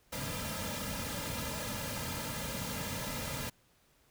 pink noise with comb filter, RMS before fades -38 dBFS, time 0.12-3.5 s, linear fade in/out 10 ms, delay 2.7 ms, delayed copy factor -0.85, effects pink hiss -68 dBFS RMS until 4.1 s

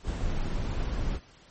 brown noise, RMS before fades -29 dBFS, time 0.03-1.2 s, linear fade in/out 50 ms, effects pink hiss -56 dBFS RMS until 1.5 s + MP3 32 kbps

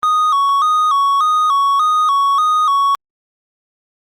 triangle tone with vibrato, 1176 Hz, D6, 2 cents sharp, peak -9 dBFS, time 0.03-2.95 s, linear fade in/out 0 ms, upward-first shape square, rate 1.7 Hz, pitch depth 93 cents each way, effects Opus 24 kbps

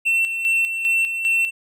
triangle tone with tremolo, 2698 Hz, E7, 40 cents sharp, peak -14 dBFS, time 0.05-1.51 s, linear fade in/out 20 ms, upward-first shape square, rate 2.5 Hz, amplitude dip 55%, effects none

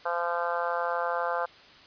harmonic tone, 172 Hz, F3, 26 cents flat, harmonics 3 / 4 / 5 / 6 / 7 / 8 / 9, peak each -32 / -33 / -34 / -35 / -35 / -36 / -37 dBFS, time 0.05-1.46 s, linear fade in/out 10 ms, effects white hiss -52 dBFS RMS until 1.86 s + resampled to 11025 Hz

